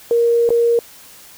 sine tone with dropouts, 469.1 Hz, A#4, 11 cents sharp, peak -11 dBFS, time 0.11-0.79 s, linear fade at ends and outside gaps 1 ms, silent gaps 0.491-0.504 s, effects white hiss -42 dBFS RMS until 1.37 s

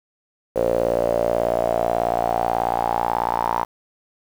sawtooth tone with band-pass filter sweep, 58.27 Hz, A#1, in tune, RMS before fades -21 dBFS, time 0.55-3.65 s, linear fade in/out 20 ms, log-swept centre 520 to 940 Hz, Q 7, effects 7-bit

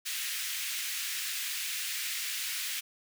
pink high-pass noise, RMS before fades -35 dBFS, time 0.05-2.81 s, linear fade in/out 20 ms, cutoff 1900 Hz, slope 24 dB/octave, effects none

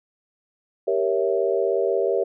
sine chord, G diminished seventh, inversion none, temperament equal with one note detuned, 392 / 468.6 / 554.4 / 659.3 Hz, G4 / Bb4 / Db5 / Fb5, 0 / +9 / 0 / 0 cents, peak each -23 / -24 / -25 / -27 dBFS, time 0.87-2.24 s, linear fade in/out 10 ms, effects none

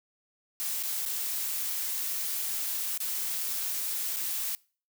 blue noise with dropouts, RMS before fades -32 dBFS, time 0.6-4.55 s, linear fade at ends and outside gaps 0 ms, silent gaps 0.827-0.835 / 1.053-1.06 / 2.976-3.003 / 4.163-4.168 s, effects noise-tail reverb RT60 0.4 s tail -24 dB re dry

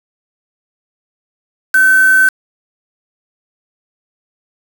sine tone with quantisation, 1530 Hz, G6, 42 cents flat, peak -6 dBFS, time 1.74-2.29 s, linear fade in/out 5 ms, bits 3, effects none

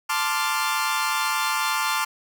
sawtooth chord, D minor seventh, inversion second, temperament equal, 880 / 1046.5 / 1174.7 / 1396.9 Hz, A5 / C6 / D6 / F6, 0 / 0 / 0 / 0 cents, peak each -24 dBFS, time 0.09-2.05 s, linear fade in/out 10 ms, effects none

